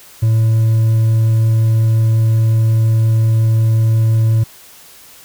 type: tone with hard clipping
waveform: triangle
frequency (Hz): 111.8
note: A2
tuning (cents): +28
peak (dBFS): -10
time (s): 0.22-4.44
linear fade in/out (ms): 10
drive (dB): 5
effects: white hiss -41 dBFS RMS until 5.24 s